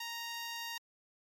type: tone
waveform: 10% pulse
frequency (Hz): 932.3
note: A#5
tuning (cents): 0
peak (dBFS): -31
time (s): 0-0.78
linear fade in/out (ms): 5
effects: AAC 48 kbps

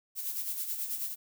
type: noise with tremolo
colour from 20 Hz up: violet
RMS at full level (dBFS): -33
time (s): 0.15-1.16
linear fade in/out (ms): 50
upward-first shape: sine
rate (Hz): 9.3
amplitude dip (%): 55
effects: none

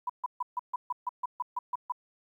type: tone bursts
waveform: sine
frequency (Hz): 987.8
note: B5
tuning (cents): 0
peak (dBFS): -28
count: 12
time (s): 0.07-1.922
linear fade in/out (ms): 5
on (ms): 26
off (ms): 140
effects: 11-bit

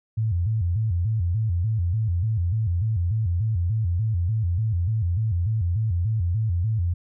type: tone with vibrato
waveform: sine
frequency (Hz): 98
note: G2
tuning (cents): 0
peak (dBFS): -20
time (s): 0.17-6.94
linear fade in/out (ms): 10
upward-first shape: square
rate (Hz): 3.4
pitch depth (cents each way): 210
effects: none

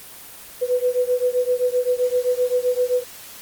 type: beating tone pair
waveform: sine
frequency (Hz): 493.9 / 501.6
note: B4 / B4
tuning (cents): 0 / +27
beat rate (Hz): 7.7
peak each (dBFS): -20 / -21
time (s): 0.61-3.04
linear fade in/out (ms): 20
effects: white hiss -40 dBFS RMS until 3.41 s + Opus 24 kbps

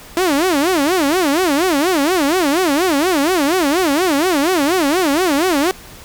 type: tone with vibrato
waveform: sawtooth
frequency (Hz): 322.9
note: E4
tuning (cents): -36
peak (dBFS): -9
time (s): 0.17-5.71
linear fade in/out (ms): 0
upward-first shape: sine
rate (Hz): 4.2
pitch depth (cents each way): 280
effects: pink hiss -38 dBFS RMS until 6.04 s

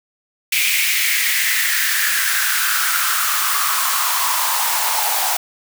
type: noise with high-pass filter sweep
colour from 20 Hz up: white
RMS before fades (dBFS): -18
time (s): 0.52-5.37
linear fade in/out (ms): 5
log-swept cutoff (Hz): 2400 to 780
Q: 5.2
effects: none

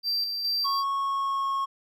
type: tone with tremolo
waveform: triangle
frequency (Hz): 4699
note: D8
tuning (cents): 0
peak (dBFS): -23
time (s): 0.03-0.84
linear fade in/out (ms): 50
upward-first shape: square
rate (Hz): 2.4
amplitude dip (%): 40
type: tone with pitch glide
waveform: triangle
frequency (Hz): 1102 to 1091.9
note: C#6 to C#6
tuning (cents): -11 to -26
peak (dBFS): -23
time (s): 0.64-1.66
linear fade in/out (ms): 20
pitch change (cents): -15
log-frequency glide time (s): 0.91-1.53
effects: none

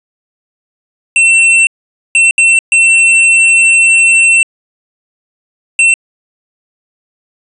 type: tone bursts at uneven times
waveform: square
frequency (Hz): 2698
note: E7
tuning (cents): +40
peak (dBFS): -5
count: 5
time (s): 1.16-1.67 / 2.15-2.31 / 2.38-2.59 / 2.72-4.43 / 5.79-5.94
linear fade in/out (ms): 2
effects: resampled to 24000 Hz

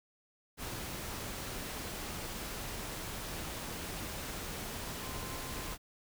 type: tone in noise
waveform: sine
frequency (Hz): 1040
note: C6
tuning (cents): -11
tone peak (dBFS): -50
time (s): 4.98-5.76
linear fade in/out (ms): 50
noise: pink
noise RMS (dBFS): -41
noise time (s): 0.57-5.78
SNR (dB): -12
effects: none

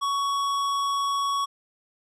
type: tone with hard clipping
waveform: triangle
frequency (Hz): 1118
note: C#6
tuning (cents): +14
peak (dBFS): -25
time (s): 0.01-1.46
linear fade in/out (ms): 20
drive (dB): 17
effects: none

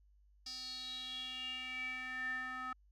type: tone with band-pass filter sweep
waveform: square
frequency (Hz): 256.1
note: C4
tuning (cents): -37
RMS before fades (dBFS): -43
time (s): 0.46-2.73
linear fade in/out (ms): 5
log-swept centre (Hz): 5000 to 1400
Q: 8.7
effects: added 50 Hz sine -64 dBFS peak until 2.91 s

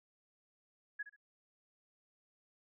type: tone with echo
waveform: sine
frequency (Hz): 1677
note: G#6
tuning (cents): +16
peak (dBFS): -37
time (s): 0.99-1.03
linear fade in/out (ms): 10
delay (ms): 67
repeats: 2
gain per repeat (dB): -12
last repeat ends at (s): 1.164
effects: none

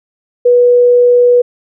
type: tone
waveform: sine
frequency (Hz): 488.2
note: B4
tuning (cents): -20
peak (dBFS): -4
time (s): 0.45-1.42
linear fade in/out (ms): 10
effects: none

